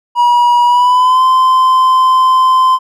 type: tone with pitch glide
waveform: triangle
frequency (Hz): 964 to 1033.2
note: B5 to C6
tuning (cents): -42 to -22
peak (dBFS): -4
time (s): 0.15-2.79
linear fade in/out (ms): 50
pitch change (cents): +120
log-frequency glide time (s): 0.65-1.23
effects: none